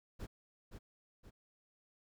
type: noise with echo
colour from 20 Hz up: brown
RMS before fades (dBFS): -44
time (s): 0.19-0.27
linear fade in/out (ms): 20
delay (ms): 520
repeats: 2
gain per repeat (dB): -6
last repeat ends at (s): 1.31
effects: none